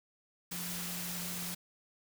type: tone in noise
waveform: sine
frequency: 176 Hz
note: F3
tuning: 14 cents sharp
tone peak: -43 dBFS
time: 0.51-1.55 s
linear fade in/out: 10 ms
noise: white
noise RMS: -40 dBFS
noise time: 0.51-1.55 s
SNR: -6 dB
effects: none